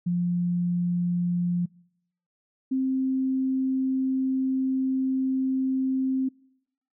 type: tone pair in turn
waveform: sine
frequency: 175.5 / 263 Hz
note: F3 / C4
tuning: +9 / +9 cents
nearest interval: perfect fifth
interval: 700 cents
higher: second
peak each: -22 dBFS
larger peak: neither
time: 0.06-1.66 / 2.71-6.29 s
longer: second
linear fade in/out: 10 ms
effects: noise-tail reverb RT60 0.8 s tail -26 dB re dry